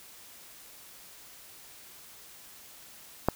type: click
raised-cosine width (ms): 1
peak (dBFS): -8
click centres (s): 3.286
effects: white hiss -51 dBFS RMS until 3.35 s